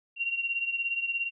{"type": "beating tone pair", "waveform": "sine", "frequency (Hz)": [2753, 2770], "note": ["F7", "F7"], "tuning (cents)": [-25, -15], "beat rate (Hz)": 17, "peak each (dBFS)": [-29, -34], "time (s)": [0.16, 1.31], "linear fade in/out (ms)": 50, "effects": []}